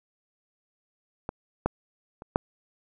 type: clicks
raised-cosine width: 1 ms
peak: -17 / -9 / -27 / -7 dBFS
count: 4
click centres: 1.291 / 1.66 / 2.221 / 2.359 s
effects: none